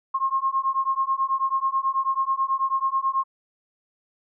sine beating tone pair, 1068 / 1077.2 Hz, C6 / C#6, +35 / -50 cents, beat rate 9.2 Hz, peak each -24 dBFS, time 0.14-3.24 s, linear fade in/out 10 ms, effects none

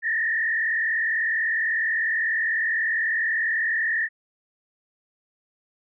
sine tone with frequency modulation, 1818 Hz, A#6, 44 cents flat, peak -21 dBFS, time 0.02-4.09 s, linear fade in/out 50 ms, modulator 40.1 Hz, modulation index 2, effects none

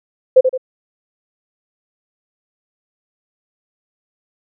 sine tone with echo, 516 Hz, C5, 24 cents flat, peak -3 dBFS, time 0.36-0.41 s, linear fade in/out 10 ms, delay 84 ms, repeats 2, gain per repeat -7 dB, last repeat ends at 0.578 s, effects none

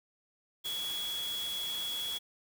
sine tone in noise, 3355 Hz, G#7, 17 cents sharp, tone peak -34 dBFS, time 0.64-2.19 s, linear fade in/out 20 ms, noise white, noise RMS -43 dBFS, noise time 0.64-2.19 s, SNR +6 dB, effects none

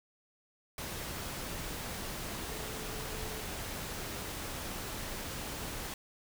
sine tone in noise, 433.9 Hz, A4, 24 cents flat, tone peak -47 dBFS, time 2.49-3.42 s, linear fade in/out 2 ms, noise pink, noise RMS -40 dBFS, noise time 0.78-5.94 s, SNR -10 dB, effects none

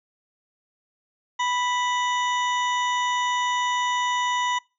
harmonic tone with a mistuned harmonic, 987 Hz, B5, 1 cent flat, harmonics 1 / 2 / 3 / 4 / 6 / 7, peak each -23 / -29 / -33 / -35 / -39 / -40 dBFS, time 1.39-4.59 s, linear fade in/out 10 ms, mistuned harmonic 4, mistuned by -130 cents, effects noise-tail reverb RT60 0.3 s tail -25 dB re dry

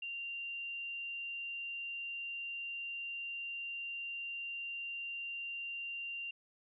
sine tone, 2775 Hz, F7, 12 cents flat, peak -39 dBFS, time 0.02-6.31 s, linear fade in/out 5 ms, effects none

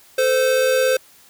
square tone pair together, 440 / 517.2 Hz, A4 / C5, 0 / -20 cents, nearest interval minor third, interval 280 cents, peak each -24 / -16 dBFS, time 0.18-0.97 s, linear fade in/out 5 ms, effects white hiss -50 dBFS RMS until 1.29 s

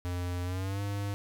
square tone with pitch glide, 88.9 to 100.95 Hz, F2 to G#2, +31 to -49 cents, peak -32 dBFS, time 0.05-1.14 s, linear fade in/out 0 ms, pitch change +220 cents, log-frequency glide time 0.44-0.81 s, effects none

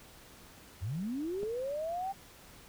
sine linear sweep, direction up, 79.1 to 795 Hz, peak -33 dBFS, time 0.81-2.13 s, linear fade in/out 20 ms
clicks, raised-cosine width 2 ms, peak -31 dBFS, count 2, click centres 1.43 / 1.435 s
effects pink hiss -55 dBFS RMS until 2.68 s

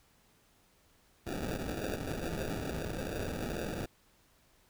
violet noise with sample-and-hold, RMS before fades -37 dBFS, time 1.26-3.86 s, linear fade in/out 10 ms, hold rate 1050 Hz, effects pink hiss -67 dBFS RMS until 4.69 s

